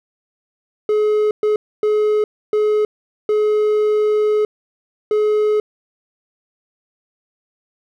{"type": "tone bursts at uneven times", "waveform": "triangle", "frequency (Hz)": 424.3, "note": "G#4", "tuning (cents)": 37, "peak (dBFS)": -11, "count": 6, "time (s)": [[0.89, 1.31], [1.43, 1.56], [1.83, 2.24], [2.53, 2.85], [3.29, 4.45], [5.11, 5.6]], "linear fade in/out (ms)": 2, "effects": []}